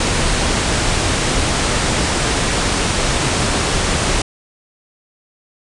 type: low-pass noise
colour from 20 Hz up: pink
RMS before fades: -17 dBFS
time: 0-4.22 s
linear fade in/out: 5 ms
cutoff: 9700 Hz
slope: 96 dB/octave
effects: none